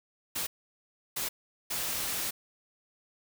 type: noise bursts at uneven times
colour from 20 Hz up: white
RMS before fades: -33 dBFS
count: 3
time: 0.35-0.47 / 1.16-1.29 / 1.7-2.31 s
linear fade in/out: 10 ms
effects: none